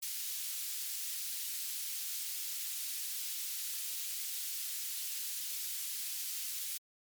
white high-pass noise, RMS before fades -39 dBFS, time 0.02-6.78 s, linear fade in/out 10 ms, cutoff 3100 Hz, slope 12 dB/octave, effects MP3 96 kbps

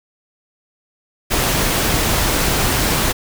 pink noise, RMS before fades -17 dBFS, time 1.3-3.13 s, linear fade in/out 20 ms, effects none

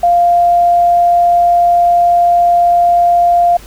sine tone, 697 Hz, F5, 4 cents flat, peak -6 dBFS, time 0.03-3.57 s, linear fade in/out 5 ms, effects added 50 Hz sine -36 dBFS peak until 3.66 s + pink hiss -38 dBFS RMS until 3.66 s

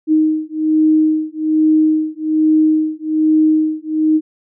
sine beating tone pair, 311.1 / 312.3 Hz, D#4 / D#4, 0 / +7 cents, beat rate 1.2 Hz, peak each -14 dBFS, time 0.07-4.21 s, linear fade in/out 50 ms, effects none

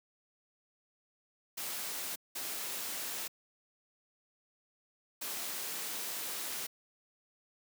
white noise bursts at uneven times, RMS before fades -39 dBFS, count 3, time 1.57-2.16 / 2.35-3.28 / 5.21-6.67 s, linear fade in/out 10 ms, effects high-pass 200 Hz 12 dB/octave

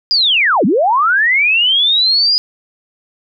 sine linear two-way sweep, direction down then up, 4978 to 169.7 to 4978 Hz, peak -9 dBFS, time 0.11-2.38 s, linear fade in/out 0 ms, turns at 0.65 s, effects none

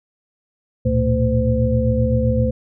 sine tone cluster, 71.5 / 111.4 / 119.1 / 225.5 / 512 Hz, D2 / A2 / A#2 / A3 / C5, -46 / +22 / +38 / +43 / -38 cents, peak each -21 dBFS, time 0.85-2.51 s, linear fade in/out 10 ms, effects none

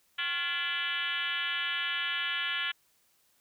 sine tone with frequency modulation, 2349 Hz, D7, in tune, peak -29 dBFS, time 0.18-2.72 s, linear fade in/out 10 ms, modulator 317 Hz, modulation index 3.2, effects white hiss -69 dBFS RMS until 3.4 s

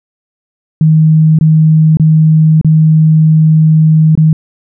sine tone with dropouts, 157.3 Hz, D#3, 19 cents sharp, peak -3 dBFS, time 0.81-4.33 s, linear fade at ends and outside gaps 2 ms, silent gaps 1.388-1.41 / 1.971-1.997 / 2.613-2.646 / 4.153-4.175 s, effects none

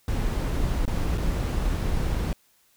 brown noise with dropouts, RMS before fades -25 dBFS, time 0.08-2.33 s, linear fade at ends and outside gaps 1 ms, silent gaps 0.854-0.878 / 1.176-1.18 s, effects white hiss -63 dBFS RMS until 2.76 s

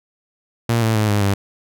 sawtooth tone with pitch steps, 116.54 / 111.92 / 107.49 / 103.23 / 99.14 Hz, A#2 / A2 / A2 / G#2 / G2, 0 / +30 / -40 / -10 / +20 cents, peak -11 dBFS, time 0.69-1.34 s, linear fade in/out 5 ms, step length 130 ms, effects none

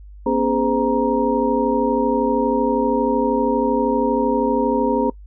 sine tone cluster, 241.6 / 274.3 / 415.6 / 512 / 938 Hz, B3 / C#4 / G#4 / C5 / A#5, -38 / -18 / +1 / -38 / +11 cents, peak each -22 dBFS, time 0.26-5.1 s, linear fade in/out 5 ms, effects noise-tail reverb RT60 0.1 s tail -23 dB re dry + added 50 Hz sine -37 dBFS peak until 5.26 s

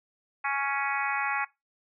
harmonic tone, 277.9 Hz, C#4, 4 cents sharp, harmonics 3 / 4 / 5 / 6 / 7 / 8 / 9, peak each -32 / -33 / -34 / -35 / -35 / -36 / -37 dBFS, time 0.44-1.45 s, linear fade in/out 10 ms, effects noise-tail reverb RT60 0.2 s tail -20 dB re dry

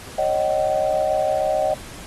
sine tone cluster, 552 / 619 / 759 Hz, C#5 / D#5 / F#5, -7 / -9 / +44 cents, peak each -24 / -20 / -23 dBFS, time 0.18-1.74 s, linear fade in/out 5 ms, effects pink hiss -39 dBFS RMS until 2.06 s + AAC 32 kbps

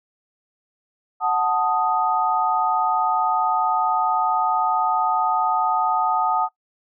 sine chord, D# diminished, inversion first, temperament equal, 740 / 880 / 1244.5 Hz, F#5 / A5 / D#6, 0 / 0 / 0 cents, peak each -22 dBFS, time 1.2-6.49 s, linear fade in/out 50 ms, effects noise-tail reverb RT60 0.1 s tail -19 dB re dry

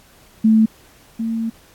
sine tone pair in turn, 220 / 226.4 Hz, A3 / A3, 0 / +50 cents, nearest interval unison, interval 50 cents, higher second, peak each -9 / -19 dBFS, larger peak first, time 0.44-0.66 / 1.19-1.5 s, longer second, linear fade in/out 10 ms, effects pink hiss -50 dBFS RMS until 1.74 s + AAC 64 kbps

